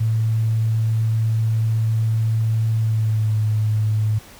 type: tone with pitch glide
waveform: sine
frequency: 111.5 to 107.76 Hz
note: A2 to A2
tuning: +23 to -36 cents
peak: -16 dBFS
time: 0-4.19 s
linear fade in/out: 10 ms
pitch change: -59 cents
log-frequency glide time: 2.77-3.36 s
effects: pink hiss -44 dBFS RMS until 4.39 s